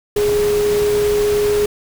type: tone in noise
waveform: sine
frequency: 415.3 Hz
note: G#4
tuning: in tune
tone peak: -13 dBFS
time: 0.16-1.66 s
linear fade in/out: 5 ms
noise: pink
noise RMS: -26 dBFS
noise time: 0.16-1.66 s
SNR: +10 dB
effects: none